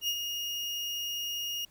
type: tone with ADSR envelope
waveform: 35% pulse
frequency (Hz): 2855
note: F7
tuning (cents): +37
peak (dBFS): -25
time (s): 0.01-1.65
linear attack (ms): 72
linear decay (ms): 61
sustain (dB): -6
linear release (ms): 3
effects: pink hiss -64 dBFS RMS until 1.7 s